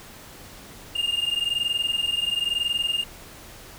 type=tone pair together; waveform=triangle; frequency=2812 / 2833 Hz; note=F7 / F7; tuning=+11 / +24 cents; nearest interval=unison; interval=13 cents; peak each=-24 dBFS; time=0.95-3.04 s; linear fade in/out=10 ms; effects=pink hiss -44 dBFS RMS until 3.78 s